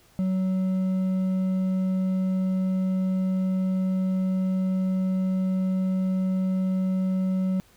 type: tone with hard clipping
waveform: triangle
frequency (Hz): 187.3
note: F#3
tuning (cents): +21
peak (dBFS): -23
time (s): 0.19-7.6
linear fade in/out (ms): 0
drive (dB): 7
effects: pink hiss -58 dBFS RMS until 7.76 s